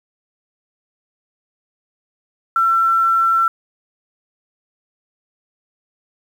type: tone with quantisation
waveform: sine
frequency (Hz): 1347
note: E6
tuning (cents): +37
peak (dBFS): -12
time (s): 2.56-3.48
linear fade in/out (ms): 2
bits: 7
effects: none